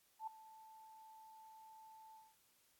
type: tone with ADSR envelope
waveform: sine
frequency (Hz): 880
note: A5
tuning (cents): 0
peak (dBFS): -40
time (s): 0.19-2.36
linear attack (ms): 83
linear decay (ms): 3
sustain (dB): -17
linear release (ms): 210
effects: white hiss -74 dBFS RMS until 2.79 s + AAC 64 kbps